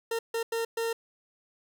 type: tone bursts at uneven times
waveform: 40% pulse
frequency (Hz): 457.9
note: A#4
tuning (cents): -31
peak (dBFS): -27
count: 4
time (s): 0.11-0.19 / 0.34-0.43 / 0.52-0.65 / 0.77-0.93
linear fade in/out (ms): 5
effects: none